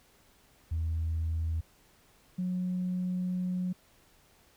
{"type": "tone pair in turn", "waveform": "sine", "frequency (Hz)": [81.1, 181.72], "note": ["E2", "F#3"], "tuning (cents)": [-28, -31], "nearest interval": "octave + major second", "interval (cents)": 1397, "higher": "second", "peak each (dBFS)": [-27, -28], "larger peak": "first", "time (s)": [[0.71, 1.61], [2.38, 3.73]], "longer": "second", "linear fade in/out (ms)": 10, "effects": ["tanh soft clip ceiling -25 dBFS", "pink hiss -63 dBFS RMS until 4.56 s"]}